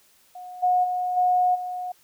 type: tone with level steps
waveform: sine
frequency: 726 Hz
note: F#5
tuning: 33 cents flat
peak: -36 / -17 / -23 / -17 / -28 dBFS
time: 0.35-1.92 s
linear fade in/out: 5 ms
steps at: 0.62 / 0.83 / 1.16 / 1.54 s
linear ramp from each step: 20 ms
effects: white hiss -59 dBFS RMS until 2.03 s